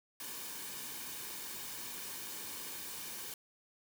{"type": "noise with comb filter", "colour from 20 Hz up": "white", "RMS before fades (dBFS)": -44, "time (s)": [0.2, 3.34], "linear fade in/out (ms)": 2, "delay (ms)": 1.5, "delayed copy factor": -0.5, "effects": []}